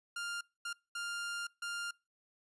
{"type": "tone bursts at uneven times", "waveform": "sawtooth", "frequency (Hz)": 1400, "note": "F6", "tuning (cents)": 4, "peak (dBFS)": -34, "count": 4, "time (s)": [[0.16, 0.41], [0.65, 0.73], [0.95, 1.47], [1.62, 1.91]], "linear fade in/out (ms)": 5, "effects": ["noise-tail reverb RT60 0.3 s tail -26 dB re dry", "resampled to 24000 Hz"]}